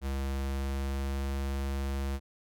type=tone with pitch glide; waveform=square; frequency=67.9 to 68.45 Hz; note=C#2 to C#2; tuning=-35 to -21 cents; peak=-31 dBFS; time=0.01-2.2 s; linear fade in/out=50 ms; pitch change=+14 cents; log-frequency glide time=0.22-1.26 s; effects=none